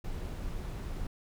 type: noise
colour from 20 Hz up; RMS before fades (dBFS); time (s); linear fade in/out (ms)
brown; -37; 0.04-1.07; 5
effects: none